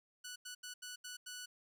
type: tone bursts at uneven times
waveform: 10% pulse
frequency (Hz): 1480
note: F#6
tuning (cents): 0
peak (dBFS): -37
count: 6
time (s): 0.24-0.36 / 0.45-0.55 / 0.63-0.74 / 0.82-0.96 / 1.04-1.17 / 1.26-1.46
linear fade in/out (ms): 10
effects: none